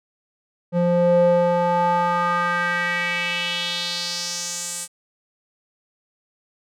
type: tone with band-pass filter sweep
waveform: square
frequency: 174.61 Hz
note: F3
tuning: in tune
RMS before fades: -21 dBFS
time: 0.72-4.88 s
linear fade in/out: 50 ms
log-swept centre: 360 to 8700 Hz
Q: 3.1
effects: none